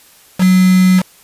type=tone with quantisation; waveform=sine; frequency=185 Hz; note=F#3; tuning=in tune; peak=-6 dBFS; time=0.38-1.03 s; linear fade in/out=50 ms; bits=3; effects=white hiss -45 dBFS RMS until 1.23 s + resampled to 32000 Hz